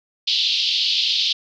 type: band-pass noise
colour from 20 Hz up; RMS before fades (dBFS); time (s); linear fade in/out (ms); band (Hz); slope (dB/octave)
pink; -20; 0.27-1.33; 10; 3000 to 4700; 48
effects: none